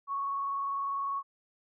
sine tone with vibrato, 1108.7 Hz, C#6, in tune, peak -30 dBFS, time 0.07-1.23 s, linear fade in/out 50 ms, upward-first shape square, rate 20 Hz, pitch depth 19 cents each way, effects none

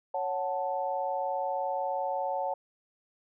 sine chord, F# minor, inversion second, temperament equal, 554.4 / 740 / 880 Hz, C#5 / F#5 / A5, 0 / 0 / 0 cents, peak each -33 dBFS, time 0.14-2.54 s, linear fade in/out 5 ms, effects none

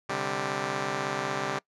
5% pulse chord, C suspended second, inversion none, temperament just, 130.81 / 147.16 / 196.22 Hz, C3 / D3 / G3, 0 / +4 / +2 cents, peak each -23 dBFS, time 0.09-1.59 s, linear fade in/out 5 ms, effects noise-tail reverb RT60 0.1 s tail -23 dB re dry + low-pass 6000 Hz 12 dB/octave

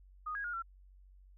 sine tone with pitch steps, 1237 / 1645 / 1429 / 1355 Hz, D#6 / G#6 / F6 / E6, -10 / -17 / +39 / +47 cents, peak -36 dBFS, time 0.26-0.624 s, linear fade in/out 10 ms, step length 91 ms, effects added 47 Hz sine -56 dBFS peak until 1.37 s

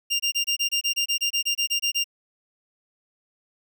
25% pulse tone bursts, 2794 Hz, F7, in tune, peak -17 dBFS, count 16, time 0.1-2.043 s, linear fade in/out 20 ms, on 98 ms, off 25 ms, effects none

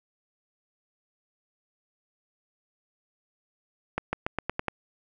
accelerating click train, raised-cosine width 0.5 ms, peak -12 dBFS, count 7, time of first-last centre 3.98-4.683 s, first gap 150 ms, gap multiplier 0.9, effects none

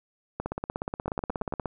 two click trains, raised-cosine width 1 ms, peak -17 / -16 dBFS, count 5 / 22, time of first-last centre 1.08-1.524 / 0.4-1.657 s, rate 9 / 16.7 Hz, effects none

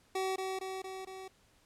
25% pulse tone with echo, 379.4 Hz, F#4, 43 cents sharp, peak -28 dBFS, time 0.15-0.36 s, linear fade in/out 5 ms, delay 230 ms, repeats 4, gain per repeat -3 dB, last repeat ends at 1.28 s, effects pink hiss -67 dBFS RMS until 1.65 s + low-pass 11000 Hz 12 dB/octave

